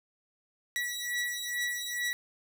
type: beating tone pair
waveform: sawtooth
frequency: 1939 / 1941.3 Hz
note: B6 / B6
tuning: -32 / -30 cents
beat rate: 2.3 Hz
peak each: -31 dBFS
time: 0.76-2.13 s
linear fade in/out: 0 ms
effects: none